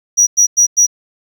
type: tone bursts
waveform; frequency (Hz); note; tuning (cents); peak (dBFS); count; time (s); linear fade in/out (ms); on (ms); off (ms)
triangle; 5800; F#8; -35; -5; 4; 0.17-0.867; 20; 100; 99
effects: none